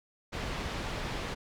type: low-pass noise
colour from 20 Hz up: pink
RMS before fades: -36 dBFS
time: 0.32-1.35 s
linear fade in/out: 20 ms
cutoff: 4100 Hz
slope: 12 dB/octave
effects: none